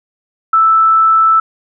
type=tone; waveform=sine; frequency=1318.5 Hz; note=E6; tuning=in tune; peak=-6 dBFS; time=0.53-1.4 s; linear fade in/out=5 ms; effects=none